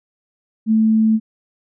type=tone; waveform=sine; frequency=220 Hz; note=A3; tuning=in tune; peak=-11 dBFS; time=0.66-1.2 s; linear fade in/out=50 ms; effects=none